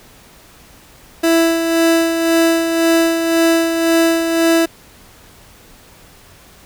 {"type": "tone with tremolo", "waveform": "30% pulse", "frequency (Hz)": 330.6, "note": "E4", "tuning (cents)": 5, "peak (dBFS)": -7, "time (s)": [1.23, 4.66], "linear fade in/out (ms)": 10, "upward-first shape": "sine", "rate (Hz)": 1.9, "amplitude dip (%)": 50, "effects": ["pink hiss -44 dBFS RMS until 6.65 s"]}